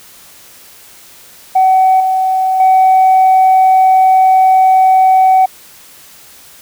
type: tone with level steps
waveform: sine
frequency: 755 Hz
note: F#5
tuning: 35 cents sharp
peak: -4 / -9 / -3 dBFS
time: 1.55-5.46 s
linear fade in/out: 10 ms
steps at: 2 / 2.6 s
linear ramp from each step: 2 ms
effects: tanh soft clip ceiling -2 dBFS + white hiss -39 dBFS RMS until 6.61 s